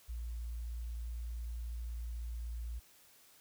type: tone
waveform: sine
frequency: 58 Hz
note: A#1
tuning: 8 cents flat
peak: -38 dBFS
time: 0.08-2.8 s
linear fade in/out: 20 ms
effects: white hiss -63 dBFS RMS until 3.4 s